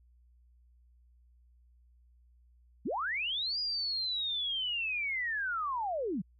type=linear two-way sweep; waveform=sine; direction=up then down; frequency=155.56 to 4921 to 155.56 Hz; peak=-31 dBFS; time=2.85-6.22 s; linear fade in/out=10 ms; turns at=3.59 s; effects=added 60 Hz sine -60 dBFS peak until 6.39 s